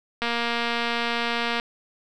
click train, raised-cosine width 0.3 ms, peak -10 dBFS, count 325, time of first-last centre 0.22-1.599 s, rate 235 Hz, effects none

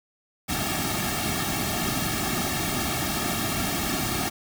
pink noise with comb filter, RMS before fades -27 dBFS, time 0.48-4.3 s, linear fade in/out 20 ms, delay 2 ms, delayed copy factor -1, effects none

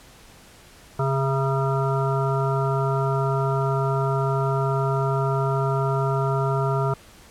harmonic tone with a mistuned harmonic, 135.9 Hz, C#3, 34 cents flat, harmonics 1 / 3 / 5 / 7 / 9 / 10, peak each -22 / -27 / -29 / -30 / -32 / -32 dBFS, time 0.99-6.94 s, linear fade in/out 5 ms, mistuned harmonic 5, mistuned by -23 cents, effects pink hiss -49 dBFS RMS until 7.3 s + low-pass 12000 Hz 12 dB/octave

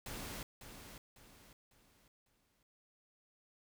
pink noise with echo, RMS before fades -45 dBFS, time 0.06-0.43 s, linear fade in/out 2 ms, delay 550 ms, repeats 4, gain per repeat -8 dB, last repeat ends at 2.63 s, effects none

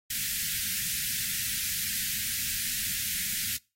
white band-stop noise, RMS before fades -31 dBFS, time 0.1-3.57 s, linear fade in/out 5 ms, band 230 to 1600 Hz, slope 48 dB/octave, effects noise-tail reverb RT60 0.3 s tail -24 dB re dry + AAC 48 kbps

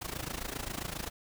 pink noise with amplitude modulation, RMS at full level -35 dBFS, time 0.01-1.1 s, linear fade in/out 10 ms, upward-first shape sine, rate 27.5 Hz, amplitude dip 85%, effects none

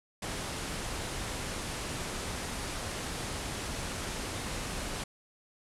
pink low-pass noise, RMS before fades -37 dBFS, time 0.22-5.04 s, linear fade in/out 5 ms, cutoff 11000 Hz, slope 48 dB/octave, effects none

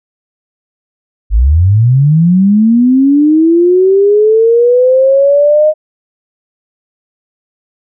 sine linear sweep, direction up, 46.92 to 622 Hz, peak -4 dBFS, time 1.3-5.74 s, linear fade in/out 50 ms, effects none

